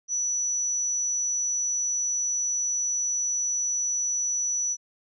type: tone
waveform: sine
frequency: 5920 Hz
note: F#8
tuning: in tune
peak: -24 dBFS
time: 0.08-4.77 s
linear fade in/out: 50 ms
effects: none